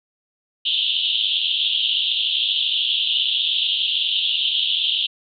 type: band-pass noise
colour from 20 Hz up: pink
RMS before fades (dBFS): -21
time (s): 0.65-5.07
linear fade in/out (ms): 10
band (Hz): 2900 to 3700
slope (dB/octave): 96
effects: none